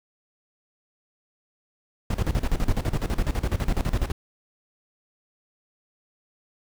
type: noise with tremolo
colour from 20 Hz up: brown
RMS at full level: -22 dBFS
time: 2.1-4.12 s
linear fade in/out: 5 ms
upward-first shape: square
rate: 12 Hz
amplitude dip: 80%
effects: none